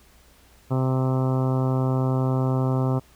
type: harmonic tone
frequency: 130.3 Hz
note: C3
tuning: 7 cents flat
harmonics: 1 / 2 / 3 / 4 / 5 / 6 / 7 / 8 / 9 / 10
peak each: -21 / -27 / -31 / -33 / -35 / -37 / -38 / -39 / -40 / -41 dBFS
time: 0.7-3 s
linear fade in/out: 20 ms
effects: added 60 Hz sine -56 dBFS peak until 3.15 s + pink hiss -56 dBFS RMS until 3.15 s

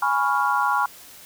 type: chord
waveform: sine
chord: C# dominant seventh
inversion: second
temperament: equal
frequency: 830.6 / 987.8 / 1108.7 / 1396.9 Hz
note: G#5 / B5 / C#6 / E#6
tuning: 0 / 0 / 0 / 0 cents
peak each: -24 dBFS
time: 0.02-0.86 s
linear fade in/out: 5 ms
effects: white hiss -45 dBFS RMS until 1.25 s

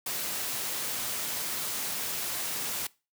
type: noise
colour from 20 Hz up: white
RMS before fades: -33 dBFS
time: 0.06-2.87 s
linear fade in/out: 5 ms
effects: noise-tail reverb RT60 0.3 s tail -22 dB re dry + high-pass 100 Hz 12 dB/octave

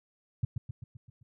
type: tone with echo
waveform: sine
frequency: 117.9 Hz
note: A#2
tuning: 20 cents sharp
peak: -23 dBFS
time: 0.43-0.45 s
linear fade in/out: 5 ms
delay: 130 ms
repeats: 6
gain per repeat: -5 dB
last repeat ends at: 1.23 s
effects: none

